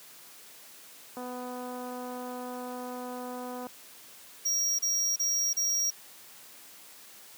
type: click train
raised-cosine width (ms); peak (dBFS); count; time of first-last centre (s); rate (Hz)
1; -27; 623; 1.17-3.668; 249
type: tone bursts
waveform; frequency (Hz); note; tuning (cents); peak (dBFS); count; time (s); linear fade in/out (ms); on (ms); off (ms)
square; 5660; F8; +22; -26; 4; 4.45-5.906; 10; 340; 32
effects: white hiss -51 dBFS RMS until 7.37 s + high-pass 150 Hz 12 dB/octave